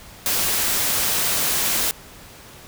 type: noise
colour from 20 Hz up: white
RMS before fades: -21 dBFS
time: 0.26-1.91 s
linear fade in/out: 0 ms
effects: pink hiss -43 dBFS RMS until 2.67 s